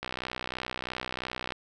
click train, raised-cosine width 0.3 ms, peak -17 dBFS, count 95, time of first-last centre 0.03-1.522 s, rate 63 Hz, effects none

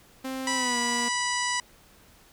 sawtooth tone with pitch glide, 263 to 238.4 Hz, C4 to A#3, +9 to +39 cents, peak -27 dBFS, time 0.24-1.09 s, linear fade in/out 10 ms, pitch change -170 cents, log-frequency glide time 0.54-0.78 s
harmonic tone, 982 Hz, B5, 10 cents flat, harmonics 1 / 2 / 3 / 4 / 5 / 6 / 7 / 8 / 9, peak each -30 / -30 / -35 / -39 / -35 / -36 / -41 / -37 / -39 dBFS, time 0.47-1.6 s, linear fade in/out 2 ms
effects pink hiss -56 dBFS RMS until 2.32 s

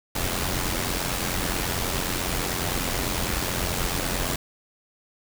pink noise with amplitude modulation, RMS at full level -24 dBFS, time 0.15-4.36 s, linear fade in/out 5 ms, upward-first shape sine, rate 89.2 Hz, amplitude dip 60%, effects none

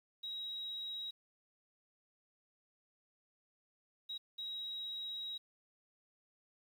sine tone bursts at uneven times, 3829 Hz, A#7, 46 cents sharp, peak -40 dBFS, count 3, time 0.23-1.11 / 4.09-4.18 / 4.38-5.38 s, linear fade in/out 10 ms, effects 11-bit

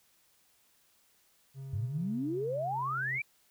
triangle tone with pitch glide, 135.1 to 132.47 Hz, C#3 to C3, -44 to +22 cents, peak -38 dBFS, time 1.54-3.21 s, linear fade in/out 50 ms, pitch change -34 cents, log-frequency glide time 2.51-2.94 s
sine exponential sweep, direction up, 92.5 to 2400 Hz, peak -31 dBFS, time 1.73-3.22 s, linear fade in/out 5 ms
effects white hiss -68 dBFS RMS until 3.5 s

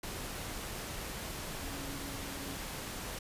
sine tone in noise, 277.2 Hz, C#4, in tune, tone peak -47 dBFS, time 1.6-2.55 s, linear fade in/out 5 ms, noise pink, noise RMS -41 dBFS, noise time 0.03-3.19 s, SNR -9 dB, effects resampled to 32000 Hz

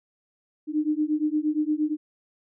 sine beating tone pair, 300 / 308.6 Hz, D4 / D#4, +37 / -14 cents, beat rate 8.6 Hz, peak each -25 dBFS, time 0.67-1.97 s, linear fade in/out 50 ms, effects none

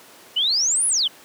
sine exponential two-way sweep, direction up then down, 2876 to 10650 to 2876 Hz, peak -17 dBFS, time 0.36-1.08 s, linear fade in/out 10 ms, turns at 0.87 s, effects pink hiss -46 dBFS RMS until 1.24 s + high-pass 300 Hz 12 dB/octave

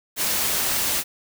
white noise, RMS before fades -23 dBFS, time 0.16-1.04 s, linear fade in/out 50 ms, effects none

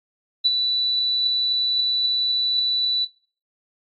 sine tone with ADSR envelope, 3964 Hz, B7, 6 cents sharp, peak -13 dBFS, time 0.44-3.05 s, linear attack 19 ms, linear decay 31 ms, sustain -6 dB, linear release 10 ms, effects noise-tail reverb RT60 0.4 s tail -17 dB re dry + AAC 32 kbps

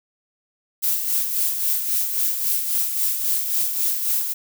violet noise with tremolo, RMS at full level -20 dBFS, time 0.82-4.34 s, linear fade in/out 20 ms, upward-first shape sine, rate 3.7 Hz, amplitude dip 50%, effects none

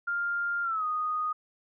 sine tone with pitch glide, 1400 to 1240.1 Hz, F6 to D#6, +4 to -6 cents, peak -27 dBFS, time 0.07-1.33 s, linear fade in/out 10 ms, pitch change -210 cents, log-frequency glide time 0.63-0.85 s, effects none

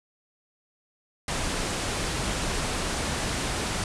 pink low-pass noise, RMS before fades -29 dBFS, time 1.28-3.84 s, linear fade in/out 2 ms, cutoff 10000 Hz, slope 48 dB/octave, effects none

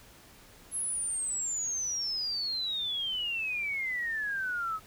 sine exponential sweep, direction down, 11000 to 1264 Hz, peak -30 dBFS, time 0.71-4.8 s, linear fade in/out 50 ms, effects pink hiss -55 dBFS RMS until 4.86 s

